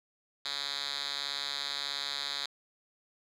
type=tone with band-pass filter; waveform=5% pulse; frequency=141.6 Hz; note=C#3; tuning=37 cents sharp; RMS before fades=-36 dBFS; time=0.45-2.46 s; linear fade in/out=2 ms; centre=3800 Hz; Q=3.3; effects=none